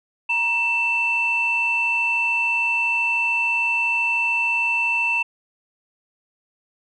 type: tone pair together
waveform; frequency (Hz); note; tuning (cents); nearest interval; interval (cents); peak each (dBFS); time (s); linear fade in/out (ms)
sine; 943 / 2667; A#5 / E7; +20 / +20; octave + tritone; 1800; -26 / -18; 0.29-5.23; 10
effects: tanh soft clip ceiling -11 dBFS